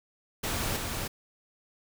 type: noise with echo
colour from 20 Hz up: pink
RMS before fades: -31 dBFS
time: 0.43-0.77 s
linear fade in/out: 10 ms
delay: 310 ms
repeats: 1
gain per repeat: -3 dB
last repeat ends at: 1.08 s
effects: none